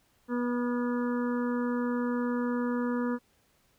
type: harmonic tone with a mistuned harmonic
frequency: 243.4 Hz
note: B3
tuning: 25 cents flat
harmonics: 1 / 2 / 4 / 5 / 6 / 7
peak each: -28 / -34 / -40 / -42 / -44 / -45 dBFS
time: 0.28-3.19 s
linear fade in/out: 50 ms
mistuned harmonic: 6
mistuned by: -25 cents
effects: pink hiss -68 dBFS RMS until 3.78 s